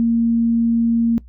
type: tone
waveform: sine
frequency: 231.4 Hz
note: A#3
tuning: 13 cents flat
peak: -13 dBFS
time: 0-1.18 s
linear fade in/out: 0 ms
effects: noise-tail reverb RT60 0.1 s tail -19 dB re dry + added 60 Hz sine -39 dBFS peak until 1.28 s